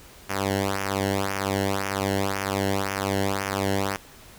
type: tone with flanger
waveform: sawtooth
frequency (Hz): 98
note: G2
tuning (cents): 0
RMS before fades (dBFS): -26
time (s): 0.29-3.97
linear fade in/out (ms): 10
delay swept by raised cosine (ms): 0.24 to 0.84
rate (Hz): 1.9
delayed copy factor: -0.9
effects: pink hiss -48 dBFS RMS until 4.38 s